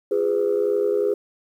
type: tone cluster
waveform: sine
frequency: 348.2 / 410.7 / 502 Hz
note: F4 / G#4 / B4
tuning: -5 / -19 / +28 cents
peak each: -27 / -19 / -23 dBFS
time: 0.11-1.14 s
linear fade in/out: 5 ms
effects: tanh soft clip ceiling -12 dBFS + 9-bit